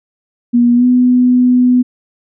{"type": "tone with pitch glide", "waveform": "sine", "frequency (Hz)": [240.1, 249.1], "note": ["B3", "B3"], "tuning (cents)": [-49, 15], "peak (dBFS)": -6, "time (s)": [0.53, 1.83], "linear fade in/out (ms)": 20, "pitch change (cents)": 64, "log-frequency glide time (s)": [0.75, 0.85], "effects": []}